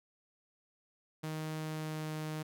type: tone with pitch glide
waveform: sawtooth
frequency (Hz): 156.4 to 155.14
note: D#3 to D#3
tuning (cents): +9 to -5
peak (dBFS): -33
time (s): 1.23-2.43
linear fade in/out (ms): 10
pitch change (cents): -14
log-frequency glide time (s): 1.58-2.15
effects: none